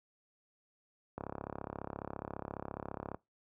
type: click train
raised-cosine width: 1 ms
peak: -25 dBFS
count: 69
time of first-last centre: 1.18-3.145 s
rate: 34.6 Hz
effects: noise-tail reverb RT60 0.2 s tail -22 dB re dry + high-pass 60 Hz 12 dB/octave